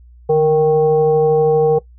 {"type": "tone with frequency modulation", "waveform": "sine", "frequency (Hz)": 466.2, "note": "A#4", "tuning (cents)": 0, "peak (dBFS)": -9, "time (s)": [0.29, 1.79], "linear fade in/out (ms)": 10, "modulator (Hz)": 315, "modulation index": 0.56, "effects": ["noise-tail reverb RT60 0.1 s tail -19 dB re dry", "added 60 Hz sine -40 dBFS peak until 1.98 s"]}